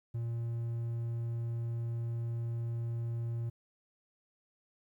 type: tone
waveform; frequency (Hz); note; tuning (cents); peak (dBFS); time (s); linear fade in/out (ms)
triangle; 116.7; A#2; +2; -31; 0.14-3.5; 10
effects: 12-bit